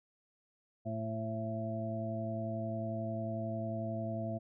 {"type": "harmonic tone with a mistuned harmonic", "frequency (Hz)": 111.1, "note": "A2", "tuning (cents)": 17, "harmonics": [1, 2, 3, 5, 6], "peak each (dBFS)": [-39, -40, -46, -48, -39], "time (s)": [0.85, 4.39], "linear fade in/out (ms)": 20, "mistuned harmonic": 5, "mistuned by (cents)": -35, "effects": []}